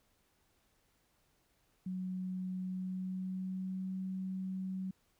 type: tone with pitch glide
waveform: sine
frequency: 185 to 188.23 Hz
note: F#3 to F#3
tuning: 0 to +30 cents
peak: -36 dBFS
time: 1.86-4.91 s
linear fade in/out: 5 ms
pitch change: +30 cents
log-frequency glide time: 2.61-3.96 s
effects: pink hiss -74 dBFS RMS until 5.19 s